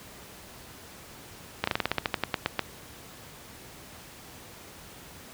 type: slowing click train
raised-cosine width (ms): 0.3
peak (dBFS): -8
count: 14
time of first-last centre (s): 1.64-2.593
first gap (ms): 34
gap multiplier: 1.12
effects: pink hiss -47 dBFS RMS until 5.33 s + high-pass 60 Hz 12 dB/octave